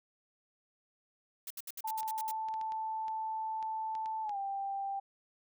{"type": "noise bursts", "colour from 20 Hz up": "blue", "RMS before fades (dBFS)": -42, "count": 9, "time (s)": [1.47, 2.312], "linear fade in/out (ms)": 2, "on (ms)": 34, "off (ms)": 67}
{"type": "tone with pitch glide", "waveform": "sine", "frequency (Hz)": [880, 788.5], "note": ["A5", "G5"], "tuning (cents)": [0, 10], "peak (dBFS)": -34, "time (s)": [1.84, 5], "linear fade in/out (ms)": 10, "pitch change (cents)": -190, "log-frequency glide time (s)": [4.23, 4.37]}
{"type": "clicks", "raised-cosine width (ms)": 0.2, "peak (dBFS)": -34, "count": 10, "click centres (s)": [2.031, 2.486, 2.54, 2.613, 2.721, 3.082, 3.627, 3.952, 4.059, 4.294]}
{"effects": []}